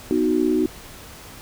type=chord; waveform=sine; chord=B major; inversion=none; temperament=equal with one note detuned; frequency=248.9 / 311.1 / 370 Hz; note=B3 / D#4 / F#4; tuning=+14 / 0 / 0 cents; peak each=-23 / -20 / -21 dBFS; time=0.11-0.66 s; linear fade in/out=0 ms; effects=pink hiss -41 dBFS RMS until 1.41 s